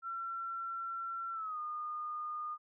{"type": "tone with pitch glide", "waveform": "sine", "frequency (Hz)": [1355, 1221.2], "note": ["E6", "D#6"], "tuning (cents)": [47, -33], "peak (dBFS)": -37, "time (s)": [0.02, 2.58], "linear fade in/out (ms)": 50, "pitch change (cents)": -180, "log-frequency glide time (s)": [1.32, 1.59], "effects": []}